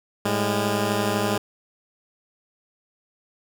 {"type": "tone pair together", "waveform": "10% pulse", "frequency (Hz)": [107.7, 203.3], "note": ["A2", "G#3"], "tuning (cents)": [-37, -37], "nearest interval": "major seventh", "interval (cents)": 1100, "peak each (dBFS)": [-17, -15], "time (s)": [0.25, 1.38], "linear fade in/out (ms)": 5, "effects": []}